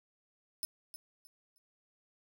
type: tone with echo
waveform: 10% pulse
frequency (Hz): 5274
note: E8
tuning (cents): 0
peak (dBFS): -28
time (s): 0.63-0.65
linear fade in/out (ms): 0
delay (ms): 310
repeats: 3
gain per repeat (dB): -11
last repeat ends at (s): 1.58
effects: none